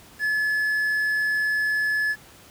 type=tone with quantisation; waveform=triangle; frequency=1716 Hz; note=A6; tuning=44 cents flat; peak=-19 dBFS; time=0.19-2.16 s; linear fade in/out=50 ms; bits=8; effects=pink hiss -49 dBFS RMS until 2.5 s + high-pass 60 Hz 12 dB/octave